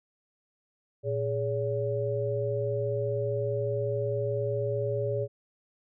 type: tone cluster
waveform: sine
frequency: 115.6 / 415.9 / 567 Hz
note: A#2 / G#4 / C#5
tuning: -14 / +2 / +39 cents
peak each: -31 dBFS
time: 1.03-5.28 s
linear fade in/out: 50 ms
effects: none